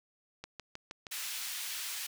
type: click train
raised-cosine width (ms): 0.2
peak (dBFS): -25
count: 5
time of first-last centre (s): 0.44-1.068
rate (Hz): 6.37
type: high-pass noise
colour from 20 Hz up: pink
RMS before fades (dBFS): -39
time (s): 1.11-2.07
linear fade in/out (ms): 10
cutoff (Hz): 2400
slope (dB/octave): 12
effects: none